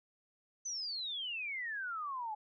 sine exponential sweep, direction down, 6180 to 830.6 Hz, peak -37 dBFS, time 0.65-2.35 s, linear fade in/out 10 ms, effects none

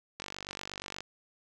click train, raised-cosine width 0.2 ms, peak -21 dBFS, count 40, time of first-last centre 0.2-1.006 s, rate 48.4 Hz, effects none

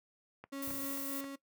click train, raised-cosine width 0.5 ms, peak -33 dBFS, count 4, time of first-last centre 0.44-1.242 s, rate 3.74 Hz
35% pulse tone with tremolo, 275.8 Hz, C#4, 9 cents flat, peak -37 dBFS, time 0.52-1.36 s, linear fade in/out 10 ms, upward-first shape sine, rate 3.5 Hz, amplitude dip 30%
violet noise, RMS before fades -41 dBFS, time 0.62-1.21 s, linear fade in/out 5 ms
brown noise with exponential decay, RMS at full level -44 dBFS, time 0.67-1.32 s, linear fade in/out 2 ms, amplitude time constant 140 ms
effects noise-tail reverb RT60 0.1 s tail -18 dB re dry + high-pass 100 Hz 12 dB/octave

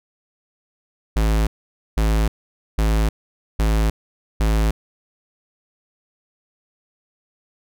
square tone bursts, 54 Hz, A1, 32 cents flat, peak -16 dBFS, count 5, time 1.16-4.71 s, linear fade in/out 5 ms, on 310 ms, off 500 ms, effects none

